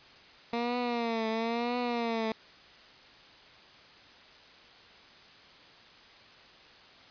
15% pulse tone with vibrato, 233.1 Hz, A#3, in tune, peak -23 dBFS, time 0.53-2.32 s, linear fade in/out 2 ms, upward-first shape triangle, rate 1 Hz, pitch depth 98 cents each way, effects white hiss -54 dBFS RMS until 7.1 s + resampled to 11025 Hz

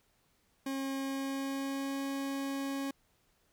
40% pulse tone with pitch glide, 270.7 to 274.5 Hz, C#4 to C#4, -41 to -17 cents, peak -33 dBFS, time 0.66-2.91 s, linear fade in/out 5 ms, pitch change +24 cents, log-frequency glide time 0.99-2.02 s, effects pink hiss -72 dBFS RMS until 3.52 s

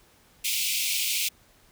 pink high-pass noise, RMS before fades -27 dBFS, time 0.44-1.29 s, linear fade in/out 10 ms, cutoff 2200 Hz, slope 96 dB/octave, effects pink hiss -59 dBFS RMS until 1.71 s

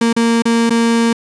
35% pulse tone with dropouts, 231.3 Hz, A#3, 13 cents flat, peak -9 dBFS, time 0.01-1.13 s, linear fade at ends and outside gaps 5 ms, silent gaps 0.129-0.164 / 0.422-0.454 / 0.696-0.705 s, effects resampled to 22050 Hz + 7-bit

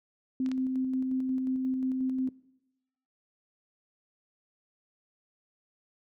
sine tone with tremolo, 259.8 Hz, C4, 12 cents flat, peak -26 dBFS, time 0.4-2.29 s, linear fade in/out 2 ms, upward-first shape square, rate 5.6 Hz, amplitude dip 25%
clicks, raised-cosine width 0.2 ms, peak -28 / -24 dBFS, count 2, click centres 0.462 / 0.516 s
effects noise-tail reverb RT60 0.9 s tail -21 dB re dry

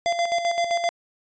square tone with tremolo, 687 Hz, F5, 29 cents flat, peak -20 dBFS, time 0.06-0.89 s, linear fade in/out 0 ms, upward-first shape square, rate 7.7 Hz, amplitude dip 55%, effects resampled to 16000 Hz

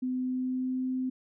sine tone with pitch glide, 254.6 to 257.4 Hz, C4 to C4, -47 to -28 cents, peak -28 dBFS, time 0.02-1.1 s, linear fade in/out 10 ms, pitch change +19 cents, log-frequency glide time 0.18-0.84 s, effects none

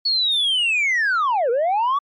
sine linear two-way sweep, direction down then up, 4428 to 451 to 1162 Hz, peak -14 dBFS, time 0.05-1.99 s, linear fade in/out 10 ms, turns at 1.5 s, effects tanh soft clip ceiling -15 dBFS + MP3 48 kbps

